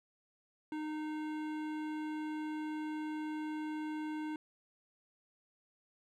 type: tone with hard clipping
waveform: sine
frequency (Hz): 307.3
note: D#4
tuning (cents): -21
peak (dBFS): -39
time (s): 0.72-4.36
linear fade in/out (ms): 2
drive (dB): 15
effects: none